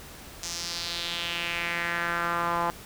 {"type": "tone with band-pass filter sweep", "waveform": "sawtooth", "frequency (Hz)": 171.2, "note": "F3", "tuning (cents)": -34, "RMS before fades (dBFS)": -30, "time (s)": [0.43, 2.7], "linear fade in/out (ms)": 0, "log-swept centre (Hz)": [6200, 950], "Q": 2.9, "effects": ["pink hiss -45 dBFS RMS until 2.85 s"]}